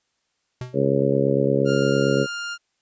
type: tone with exponential decay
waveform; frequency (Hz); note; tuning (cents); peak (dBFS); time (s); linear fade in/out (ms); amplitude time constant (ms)
square; 125.6; B2; +30; -27; 0.61-0.84; 2; 49
type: harmonic tone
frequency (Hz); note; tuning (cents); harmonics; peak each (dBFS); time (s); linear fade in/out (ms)
68.7; C#2; -15; 2 / 3 / 4 / 5 / 6 / 7 / 8; -24 / -26 / -25 / -28 / -23 / -25 / -24; 0.73-2.27; 50
type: tone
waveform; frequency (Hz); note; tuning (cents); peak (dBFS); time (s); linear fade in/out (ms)
sawtooth; 1403; F6; +8; -24; 1.65-2.58; 50
effects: white hiss -72 dBFS RMS until 2.81 s + resampled to 16000 Hz